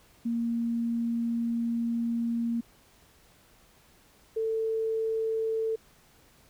sine tone pair in turn, 233.1 / 445.1 Hz, A#3 / A4, 0 / +20 cents, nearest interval major seventh, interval 1120 cents, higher second, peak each -26 dBFS, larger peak neither, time 0.25-2.61 / 4.36-5.76 s, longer first, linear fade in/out 10 ms, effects pink hiss -60 dBFS RMS until 6.49 s

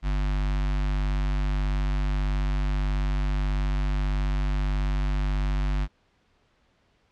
square tone with notch filter, 49.19 Hz, G1, 7 cents sharp, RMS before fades -25 dBFS, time 0.02-5.88 s, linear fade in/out 50 ms, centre 460 Hz, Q 0.94, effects pink hiss -66 dBFS RMS until 7.11 s + low-pass 4000 Hz 12 dB/octave

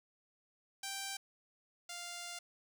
5% pulse tone pair in turn, 784 / 698.5 Hz, G5 / F5, 0 / 0 cents, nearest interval major second, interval 200 cents, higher first, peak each -28 / -32 dBFS, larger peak first, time 0.83-1.17 / 1.89-2.39 s, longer second, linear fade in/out 5 ms, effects none

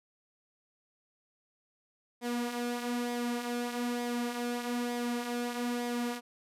sawtooth tone with flanger, 241.2 Hz, B3, 41 cents flat, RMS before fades -34 dBFS, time 2.21-6.21 s, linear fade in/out 50 ms, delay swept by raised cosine 0.7 to 5.2 ms, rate 1.1 Hz, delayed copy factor -0.5, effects resampled to 32000 Hz

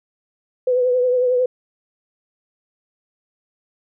sine tone with vibrato, 500 Hz, B4, 21 cents sharp, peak -14 dBFS, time 0.67-1.46 s, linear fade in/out 5 ms, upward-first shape triangle, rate 11 Hz, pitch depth 45 cents each way, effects none

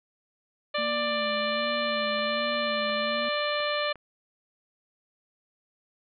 harmonic tone, 591 Hz, D5, 11 cents sharp, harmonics 1 / 2 / 3 / 4 / 5 / 6 / 7, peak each -29 / -32 / -34 / -35 / -36 / -37 / -37 dBFS, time 0.74-3.93 s, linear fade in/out 10 ms
triangle tone with vibrato, 225.8 Hz, A3, 45 cents sharp, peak -34 dBFS, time 0.78-3.29 s, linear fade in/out 5 ms, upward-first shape sine, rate 1.3 Hz, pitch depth 70 cents each way
click train, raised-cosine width 0.5 ms, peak -31 dBFS, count 6, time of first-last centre 2.19-3.957 s, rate 2.83 Hz
effects none

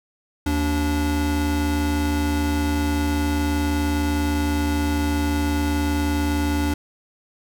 square tone pair together, 76.81 / 290 Hz, D#2 / D4, -22 / -22 cents, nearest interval octave + major seventh, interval 2300 cents, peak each -23 dBFS, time 0.46-6.74 s, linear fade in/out 5 ms, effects none

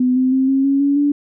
sine tone with pitch steps, 252 / 257.7 / 263.6 / 269.6 / 275.8 / 282 / 288.5 Hz, B3 / C4 / C4 / C#4 / C#4 / C#4 / D4, +35 / -26 / +13 / -48 / -9 / +30 / -31 cents, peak -12 dBFS, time 0-1.12 s, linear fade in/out 5 ms, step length 160 ms, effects none

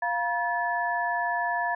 sine tone cluster, 699 / 958 / 1732 Hz, F5 / A#5 / A6, +1 / +47 / -28 cents, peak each -29 dBFS, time 0.02-1.75 s, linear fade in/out 5 ms, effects none

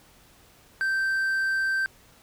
triangle tone, 1561 Hz, G6, 8 cents flat, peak -21 dBFS, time 0.81-1.86 s, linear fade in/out 0 ms, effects pink hiss -56 dBFS RMS until 2.22 s

